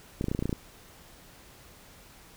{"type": "clicks", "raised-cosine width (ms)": 3, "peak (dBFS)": -16, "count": 10, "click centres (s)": [0.211, 0.242, 0.284, 0.315, 0.349, 0.391, 0.425, 0.456, 0.494, 0.528], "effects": ["pink hiss -53 dBFS RMS until 2.36 s"]}